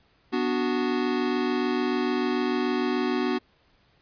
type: chord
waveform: square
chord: B minor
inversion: none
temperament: equal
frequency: 246.9 / 293.7 / 370 Hz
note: B3 / D4 / F#4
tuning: 0 / 0 / 0 cents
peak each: -28 / -30 / -28 dBFS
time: 0.32-3.39 s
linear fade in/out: 20 ms
effects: pink hiss -63 dBFS RMS until 4.01 s + resampled to 11025 Hz